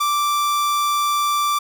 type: tone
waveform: 45% pulse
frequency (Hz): 1172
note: D6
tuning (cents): -4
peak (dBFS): -17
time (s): 0-1.59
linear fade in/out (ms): 10
effects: none